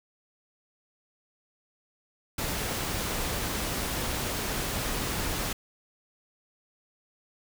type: noise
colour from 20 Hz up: pink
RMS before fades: -31 dBFS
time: 2.38-5.53 s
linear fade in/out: 5 ms
effects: none